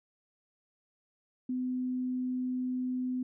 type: tone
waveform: sine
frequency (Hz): 253.3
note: B3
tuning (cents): +44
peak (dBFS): -30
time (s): 1.49-3.23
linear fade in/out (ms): 5
effects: none